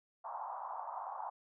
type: band-pass noise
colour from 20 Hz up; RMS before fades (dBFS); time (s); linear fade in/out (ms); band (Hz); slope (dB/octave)
pink; -43; 0.24-1.3; 10; 740 to 1100; 48
effects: none